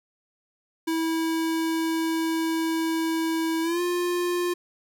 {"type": "tone with pitch glide", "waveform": "square", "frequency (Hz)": [325.3, 352.7], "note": ["E4", "F4"], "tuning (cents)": [-23, 17], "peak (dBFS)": -24, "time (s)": [0.87, 4.54], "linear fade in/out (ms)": 10, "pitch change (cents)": 140, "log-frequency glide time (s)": [3.62, 3.81], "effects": ["11-bit"]}